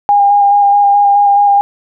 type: tone with vibrato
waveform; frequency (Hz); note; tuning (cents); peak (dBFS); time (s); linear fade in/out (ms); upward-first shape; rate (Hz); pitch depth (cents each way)
sine; 810; G#5; -43; -5; 0.09-1.61; 0; square; 4.7; 13
effects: none